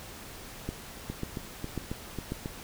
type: two click trains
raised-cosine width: 3 ms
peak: -21 / -19 dBFS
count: 6 / 4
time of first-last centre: 1.1-2.459 / 0.69-2.32 s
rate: 3.68 / 1.84 Hz
effects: pink hiss -45 dBFS RMS until 2.63 s